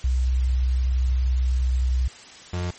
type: tone pair in turn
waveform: sine / 35% pulse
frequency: 63.4 / 88.71 Hz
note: B1 / F2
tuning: +46 / +28 cents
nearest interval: tritone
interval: 582 cents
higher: second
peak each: -18 / -23 dBFS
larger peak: first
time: 0.04-2.08 / 2.53-2.71 s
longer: first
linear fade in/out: 5 ms
effects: white hiss -44 dBFS RMS until 2.78 s + MP3 32 kbps